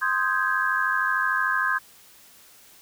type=chord; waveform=sine; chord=Ab major seventh; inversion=first; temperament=equal; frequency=1046.5 / 1244.5 / 1568 / 1661.2 Hz; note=C6 / Eb6 / G6 / Ab6; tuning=0 / 0 / 0 / 0 cents; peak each=-27 / -29 / -25 / -26 dBFS; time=0.01-1.79 s; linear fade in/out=20 ms; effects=white hiss -52 dBFS RMS until 2.81 s